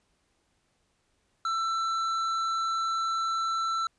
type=tone with hard clipping; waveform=sine; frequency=1335 Hz; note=E6; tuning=22 cents sharp; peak=-28 dBFS; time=1.45-3.87 s; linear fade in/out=2 ms; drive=8 dB; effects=pink hiss -72 dBFS RMS until 3.98 s + resampled to 22050 Hz